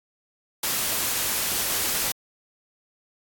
white noise, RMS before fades -25 dBFS, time 0.63-2.12 s, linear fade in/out 5 ms, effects AAC 64 kbps

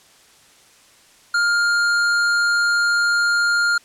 sine tone with hard clipping, 1407 Hz, F6, 12 cents sharp, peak -17 dBFS, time 1.34-3.78 s, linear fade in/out 5 ms, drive 12 dB, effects white hiss -51 dBFS RMS until 3.84 s + low-pass 9000 Hz 12 dB/octave

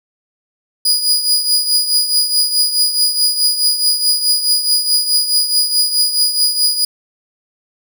sawtooth tone with tremolo, 4913 Hz, D#8, 23 cents flat, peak -6 dBFS, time 0.85-6.85 s, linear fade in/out 5 ms, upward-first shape triangle, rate 4.7 Hz, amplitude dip 70%, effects none

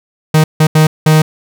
45% pulse tone bursts at uneven times, 155.8 Hz, D#3, 3 cents sharp, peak -5 dBFS, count 4, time 0.34-0.44 / 0.6-0.67 / 0.75-0.87 / 1.06-1.22 s, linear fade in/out 5 ms, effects none

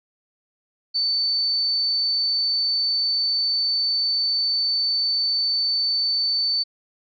sine tone, 4527 Hz, C#8, 36 cents sharp, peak -19 dBFS, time 0.94-6.64 s, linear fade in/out 20 ms, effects none

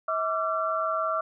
sine tone cluster, 643 / 1165 / 1359 Hz, E5 / D6 / F6, -43 / -14 / -48 cents, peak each -29 dBFS, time 0.08-1.21 s, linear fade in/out 5 ms, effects none

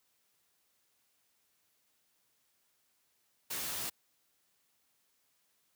white noise with comb filter, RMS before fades -38 dBFS, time 3.5-3.9 s, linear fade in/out 10 ms, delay 15 ms, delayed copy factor +0.55, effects white hiss -75 dBFS RMS until 5.75 s + high-pass 60 Hz 12 dB/octave

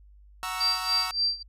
sawtooth chord, F# dominant seventh, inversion none, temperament equal, 740 / 932.3 / 1108.7 / 1318.5 Hz, F#5 / A#5 / C#6 / E6, 0 / 0 / 0 / 0 cents, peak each -34 / -33 / -33 / -30 dBFS, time 0.43-1.11 s, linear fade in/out 0 ms
sine tone with tremolo, 4700 Hz, D8, 1 cent sharp, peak -21 dBFS, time 0.6-1.43 s, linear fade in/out 10 ms, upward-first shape sine, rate 3.5 Hz, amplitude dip 90%
effects added 50 Hz sine -50 dBFS peak until 1.48 s + resampled to 32000 Hz

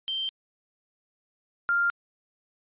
sine tone pair in turn, 3135 / 1396.5 Hz, G7 / F6, -1 / -1 cents, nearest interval octave + major second, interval 1400 cents, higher first, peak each -27 / -21 dBFS, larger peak second, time 0.08-0.29 / 1.69-1.9 s, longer neither, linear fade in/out 0 ms, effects resampled to 8000 Hz

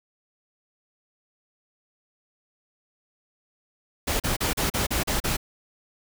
pink noise bursts, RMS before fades -25 dBFS, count 8, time 4.07-5.369 s, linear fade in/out 10 ms, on 130 ms, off 37 ms, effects none

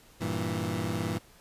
20% pulse chord, E diminished, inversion first, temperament equal, 98 / 116.54 / 164.81 Hz, G2 / Bb2 / E3, 0 / 0 / 0 cents, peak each -29 dBFS, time 0.2-1.19 s, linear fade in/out 20 ms, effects pink hiss -57 dBFS RMS until 1.4 s + resampled to 32000 Hz

